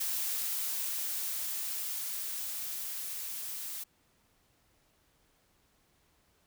blue noise with level ramp, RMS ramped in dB -33 to -40 dBFS, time 0-3.84 s, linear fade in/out 10 ms, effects pink hiss -70 dBFS RMS until 6.46 s

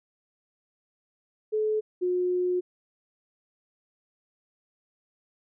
sine tone pair in turn, 430.4 / 360.7 Hz, A4 / F#4, -38 / -44 cents, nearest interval minor third, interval 306 cents, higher first, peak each -23 dBFS, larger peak neither, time 1.52-1.81 / 2.01-2.61 s, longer second, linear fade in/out 20 ms, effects none

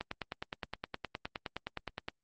click train, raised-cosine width 0.3 ms, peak -20 dBFS, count 21, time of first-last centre 0.01-2.085 s, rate 9.64 Hz, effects Opus 32 kbps

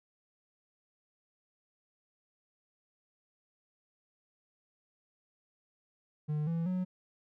triangle tone with pitch steps, 150.8 / 166.36 / 183.52 Hz, D3 / E3 / F#3, +46 / +16 / -14 cents, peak -28 dBFS, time 6.28-6.85 s, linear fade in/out 20 ms, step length 190 ms, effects none

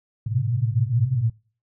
pink band-pass noise, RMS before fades -22 dBFS, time 0.26-1.3 s, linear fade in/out 5 ms, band 110 to 130 Hz, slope 96 dB/octave, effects noise-tail reverb RT60 0.4 s tail -23 dB re dry

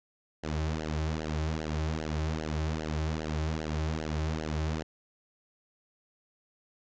sawtooth tone with flanger, 78 Hz, D#2, 5 cents sharp, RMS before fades -32 dBFS, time 0.43-4.83 s, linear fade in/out 10 ms, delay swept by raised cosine 0.82 to 4.32 ms, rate 2.5 Hz, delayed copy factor -1, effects resampled to 16000 Hz

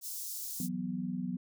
white high-pass noise, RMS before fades -40 dBFS, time 0.01-0.69 s, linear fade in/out 50 ms, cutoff 5000 Hz, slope 24 dB/octave
sine chord, E suspended second, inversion none, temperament equal, 164.81 / 185 / 246.9 Hz, E3 / F#3 / B3, 0 / 0 / 0 cents, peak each -41 / -36 / -37 dBFS, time 0.6-1.37 s, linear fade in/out 2 ms
effects none

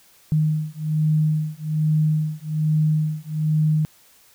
sine beating tone pair, 153.9 / 155.1 Hz, D#3 / D#3, -19 / -5 cents, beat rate 1.2 Hz, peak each -21 dBFS, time 0.32-3.85 s, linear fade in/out 0 ms, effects white hiss -54 dBFS RMS until 4.34 s

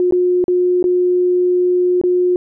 sine tone with dropouts, 359.6 Hz, F#4, 49 cents flat, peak -11 dBFS, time 0-2.36 s, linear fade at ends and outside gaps 1 ms, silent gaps 0.11-0.123 / 0.441-0.481 / 0.827-0.841 / 2.014-2.037 s, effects none

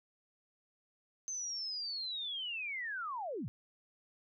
sine linear sweep, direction down, 6272 to 86.9 Hz, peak -37 dBFS, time 1.28-3.48 s, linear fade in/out 0 ms, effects none

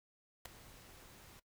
pink noise with ADSR envelope, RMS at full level -41 dBFS, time 0.45-1.4 s, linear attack 7 ms, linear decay 4 ms, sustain -17 dB, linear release 11 ms, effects noise-tail reverb RT60 0.1 s tail -19 dB re dry

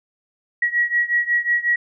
sine beating tone pair, 1912 / 1917.5 Hz, A#6 / A#6, +43 / +48 cents, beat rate 5.5 Hz, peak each -19 / -21 dBFS, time 0.62-1.76 s, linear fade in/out 5 ms, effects none

